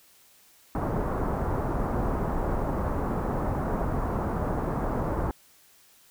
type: low-pass noise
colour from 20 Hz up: pink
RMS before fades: -28 dBFS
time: 0.75-5.31 s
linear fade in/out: 0 ms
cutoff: 1200 Hz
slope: 24 dB/octave
effects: white hiss -58 dBFS RMS until 6.1 s